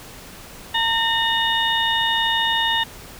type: harmonic tone with a mistuned harmonic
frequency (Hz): 913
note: A#5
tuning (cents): -36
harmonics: 1 / 2 / 3 / 4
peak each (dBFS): -23 / -23 / -23 / -23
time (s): 0.74-2.84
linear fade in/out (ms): 10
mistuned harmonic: 3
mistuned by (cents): +100
effects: pink hiss -40 dBFS RMS until 3.19 s